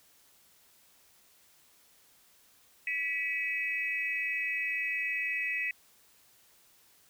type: tone cluster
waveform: sine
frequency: 1966 / 2282 / 2563 Hz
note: B6 / C#7 / E7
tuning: -8 / +50 / -49 cents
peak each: -33 / -37 / -34 dBFS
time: 2.87-5.71 s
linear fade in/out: 2 ms
effects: white hiss -63 dBFS RMS until 7.09 s